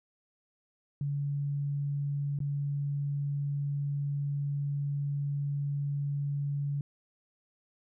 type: tone with dropouts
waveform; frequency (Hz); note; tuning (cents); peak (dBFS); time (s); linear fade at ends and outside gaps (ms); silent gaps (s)
sine; 142.5; C#3; +48; -29; 1.01-6.81; 2; 2.389-2.403
effects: none